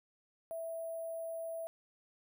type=tone with sample-and-hold; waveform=sine; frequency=658 Hz; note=E5; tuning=3 cents flat; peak=-38 dBFS; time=0.51-1.67 s; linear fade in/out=0 ms; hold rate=11025 Hz; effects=none